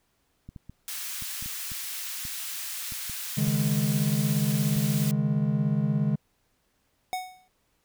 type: clicks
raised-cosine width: 5 ms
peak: -29 dBFS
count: 12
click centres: 0.49 / 0.562 / 0.696 / 1.223 / 1.425 / 1.46 / 1.718 / 2.252 / 2.922 / 3.097 / 3.479 / 4.763 s
type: high-pass noise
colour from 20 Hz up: white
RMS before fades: -35 dBFS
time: 0.88-5.11 s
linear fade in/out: 0 ms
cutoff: 1500 Hz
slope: 12 dB/octave
type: chord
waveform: triangle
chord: C# suspended second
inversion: none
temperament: equal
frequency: 138.59 / 155.56 / 207.7 Hz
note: C#3 / D#3 / G#3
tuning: 0 / 0 / 0 cents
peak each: -25 dBFS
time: 3.37-6.16 s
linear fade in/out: 10 ms
type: tone with exponential decay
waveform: square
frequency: 740 Hz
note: F#5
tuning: in tune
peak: -26 dBFS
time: 7.13-7.48 s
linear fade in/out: 0 ms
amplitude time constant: 76 ms
effects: pink hiss -71 dBFS RMS until 7.84 s